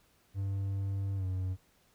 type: tone with pitch glide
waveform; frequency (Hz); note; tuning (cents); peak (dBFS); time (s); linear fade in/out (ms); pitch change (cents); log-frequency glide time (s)
triangle; 98 to 93.09; G2 to F#2; 0 to +11; -29; 0.34-1.57; 50; -89; 1.16-1.25
effects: pink hiss -68 dBFS RMS until 1.94 s